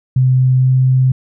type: tone with pitch glide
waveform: sine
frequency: 128.9 to 129.72 Hz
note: C3 to C3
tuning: -26 to -15 cents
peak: -8 dBFS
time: 0.16-1.12 s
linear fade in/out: 5 ms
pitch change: +11 cents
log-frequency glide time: 0.59-0.68 s
effects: none